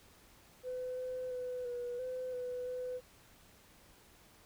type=tone with pitch steps; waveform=sine; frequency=505 / 508 / 500 / 486 / 509 / 497.1 / 502 Hz; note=B4 / B4 / B4 / B4 / C5 / B4 / B4; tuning=+39 / +49 / +21 / -28 / -48 / +11 / +28 cents; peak=-36 dBFS; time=0.63-3.01 s; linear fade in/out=50 ms; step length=340 ms; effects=tanh soft clip ceiling -33 dBFS + pink hiss -62 dBFS RMS until 4.45 s